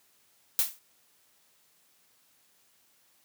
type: noise with exponential decay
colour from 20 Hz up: blue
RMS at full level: -21 dBFS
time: 0.59-0.79 s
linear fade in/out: 1 ms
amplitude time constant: 42 ms
effects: white hiss -66 dBFS RMS until 3.24 s + high-pass 80 Hz 12 dB/octave